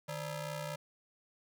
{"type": "ring-modulated tone", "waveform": "sawtooth", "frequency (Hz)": 370, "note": "F#4", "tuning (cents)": 0, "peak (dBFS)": -31, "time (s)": [0.08, 0.76], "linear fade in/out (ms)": 10, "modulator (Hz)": 217, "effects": []}